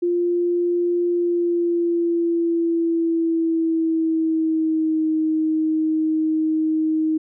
sine tone with pitch glide, 349.2 to 314.7 Hz, F4 to D#4, 0 to +20 cents, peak -17 dBFS, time 0.02-7.18 s, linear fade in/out 10 ms, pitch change -180 cents, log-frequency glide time 1.07-5.07 s, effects none

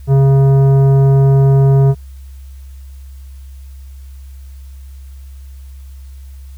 triangle tone with tanh clipping, 136.5 Hz, C#3, 26 cents flat, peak -8 dBFS, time 0.07-1.95 s, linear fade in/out 50 ms, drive 16 dB, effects added 67 Hz sine -30 dBFS peak until 6.57 s + white hiss -52 dBFS RMS until 6.57 s

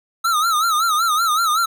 square tone with vibrato, 1293 Hz, E6, 34 cents flat, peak -16 dBFS, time 0.24-1.66 s, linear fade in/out 10 ms, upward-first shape sine, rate 5.3 Hz, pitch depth 120 cents each way, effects none

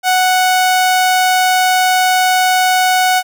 sawtooth tone, 740 Hz, F#5, in tune, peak -6 dBFS, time 0.03-3.23 s, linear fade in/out 50 ms, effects none

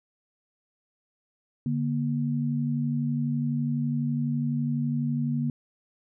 sine tone pair together, 145.3 / 237.3 Hz, D3 / A#3, -18 / +31 cents, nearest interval minor sixth, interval 849 cents, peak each -27 dBFS, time 1.66-5.5 s, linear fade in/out 2 ms, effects none

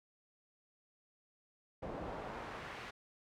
brown noise with band-pass filter sweep, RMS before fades -45 dBFS, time 1.82-2.91 s, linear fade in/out 10 ms, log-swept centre 540 to 2200 Hz, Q 0.89, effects none

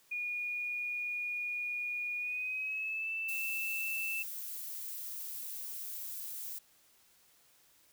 sine tone with pitch glide, 2443 to 2649 Hz, D#7 to E7, -32 to +8 cents, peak -34 dBFS, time 0.11-4.23 s, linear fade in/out 10 ms, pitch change +140 cents, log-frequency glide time 2.17-3.11 s
violet noise, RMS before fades -42 dBFS, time 3.28-6.59 s, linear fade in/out 10 ms
effects white hiss -66 dBFS RMS until 7.92 s

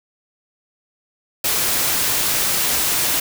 white noise, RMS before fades -19 dBFS, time 1.44-3.2 s, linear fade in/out 5 ms, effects none

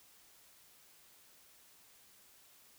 silence, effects white hiss -63 dBFS RMS until 2.78 s

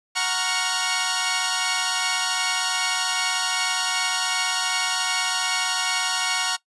10% pulse chord, Gb major seventh, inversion none, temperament equal with one note detuned, 740 / 932.3 / 1108.7 / 1404.2 Hz, Gb5 / Bb5 / Db6 / F6, 0 / 0 / 0 / +9 cents, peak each -19 dBFS, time 0.15-6.57 s, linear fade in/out 20 ms, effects noise-tail reverb RT60 0.1 s tail -20 dB re dry + resampled to 24000 Hz

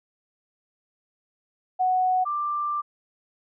sine tone pair in turn, 740 / 1182.2 Hz, F#5 / D6, 0 / +11 cents, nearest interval minor sixth, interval 811 cents, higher second, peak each -19 / -24 dBFS, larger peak first, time 1.79-2.25 / 2.25-2.82 s, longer second, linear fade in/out 20 ms, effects none

